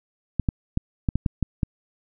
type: clicks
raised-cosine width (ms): 5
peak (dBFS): -9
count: 8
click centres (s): 0.397 / 0.488 / 0.774 / 1.088 / 1.156 / 1.262 / 1.427 / 1.632
effects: none